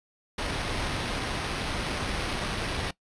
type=noise with sample-and-hold; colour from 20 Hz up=pink; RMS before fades=-31 dBFS; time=0.38-2.91 s; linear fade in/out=5 ms; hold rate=7350 Hz; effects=noise-tail reverb RT60 0.1 s tail -20 dB re dry + resampled to 22050 Hz